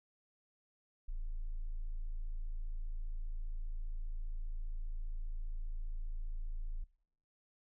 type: tone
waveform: sine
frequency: 27.5 Hz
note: A0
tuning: in tune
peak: -35 dBFS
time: 1.08-6.84 s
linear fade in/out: 10 ms
effects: noise-tail reverb RT60 0.7 s tail -22 dB re dry + tanh soft clip ceiling -33 dBFS